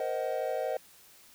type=chord; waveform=triangle; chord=C half-diminished seventh; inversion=third; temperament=just; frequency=470.9 / 523.3 / 627.9 / 753.5 Hz; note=Bb4 / C5 / Eb5 / Gb5; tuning=+18 / 0 / +16 / +31 cents; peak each=-35 / -32 / -32 / -35 dBFS; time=0-0.77 s; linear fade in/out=2 ms; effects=white hiss -57 dBFS RMS until 1.34 s